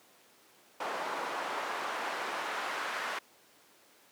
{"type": "noise with band-pass filter sweep", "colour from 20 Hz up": "pink", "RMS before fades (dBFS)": -36, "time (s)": [0.8, 3.19], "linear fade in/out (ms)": 5, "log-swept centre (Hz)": [890, 1400], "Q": 1.1, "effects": ["pink hiss -61 dBFS RMS until 4.11 s", "high-pass 300 Hz 12 dB/octave"]}